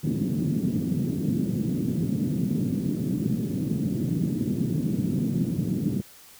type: band-pass noise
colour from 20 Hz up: pink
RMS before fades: -26 dBFS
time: 0.03-6.02 s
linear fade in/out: 20 ms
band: 140 to 280 Hz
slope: 24 dB/octave
effects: white hiss -50 dBFS RMS until 6.39 s